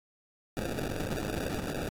white noise with sample-and-hold, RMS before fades -34 dBFS, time 0.57-1.89 s, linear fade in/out 0 ms, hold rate 1050 Hz, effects AAC 48 kbps

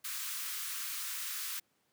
white high-pass noise, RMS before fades -39 dBFS, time 0.04-1.6 s, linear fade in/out 10 ms, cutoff 1100 Hz, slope 48 dB/octave, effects pink hiss -75 dBFS RMS until 1.92 s + high-pass 150 Hz 12 dB/octave

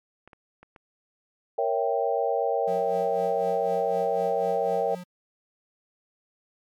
clicks, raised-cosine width 0.5 ms, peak -33 dBFS, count 4, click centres 0.276 / 0.332 / 0.63 / 0.762 s
sine chord, A# diminished seventh, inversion none, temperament equal, 466.2 / 554.4 / 659.3 / 784 Hz, A#4 / C#5 / E5 / G5, 0 / 0 / 0 / 0 cents, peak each -27 / -28 / -29 / -28 dBFS, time 1.58-4.95 s, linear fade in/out 5 ms
square tone with tremolo, 179.2 Hz, F3, 45 cents sharp, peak -37 dBFS, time 2.67-5.04 s, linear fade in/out 10 ms, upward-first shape sine, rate 4 Hz, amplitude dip 65%
effects MP3 96 kbps

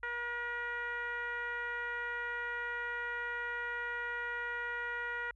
10% pulse tone with low-pass filter, 478.3 Hz, A#4, 44 cents sharp, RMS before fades -38 dBFS, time 0.03-5.31 s, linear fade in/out 2 ms, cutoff 1700 Hz, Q 6, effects added 50 Hz sine -60 dBFS peak until 5.35 s

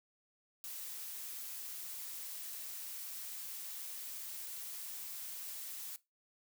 blue noise, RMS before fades -45 dBFS, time 0.64-5.96 s, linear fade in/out 0 ms, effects noise-tail reverb RT60 0.2 s tail -18 dB re dry

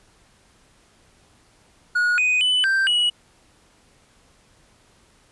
triangle tone with pitch steps, 1451 / 2494 / 2997 / 1568 / 2922 Hz, F#6 / D#7 / F#7 / G6 / F#7, -34 / +3 / +22 / 0 / -22 cents, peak -15 dBFS, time 1.95-3.1 s, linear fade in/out 10 ms, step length 230 ms, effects pink hiss -57 dBFS RMS until 5.31 s + resampled to 24000 Hz

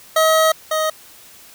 25% pulse tone pair in turn, 637 / 627.1 Hz, D#5 / D#5, +41 / +13 cents, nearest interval unison, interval 28 cents, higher first, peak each -8 / -13 dBFS, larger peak first, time 0.16-0.52 / 0.71-0.9 s, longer first, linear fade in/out 5 ms, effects white hiss -44 dBFS RMS until 1.54 s

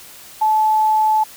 sine tone, 866 Hz, A5, 28 cents flat, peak -12 dBFS, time 0.41-1.24 s, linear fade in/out 10 ms, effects white hiss -40 dBFS RMS until 1.36 s

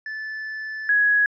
triangle / sine tone pair in turn, 1746 / 1670.9 Hz, A6 / G#6, -14 / +10 cents, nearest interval minor second, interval 76 cents, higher first, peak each -27 / -15 dBFS, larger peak second, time 0.06-0.89 / 0.89-1.26 s, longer first, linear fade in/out 2 ms, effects resampled to 16000 Hz

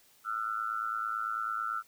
sine tone with amplitude modulation, 1346 Hz, E6, 36 cents sharp, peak -27 dBFS, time 0.24-1.83 s, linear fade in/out 50 ms, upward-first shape sine, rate 109 Hz, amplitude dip 90%, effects white hiss -63 dBFS RMS until 1.87 s

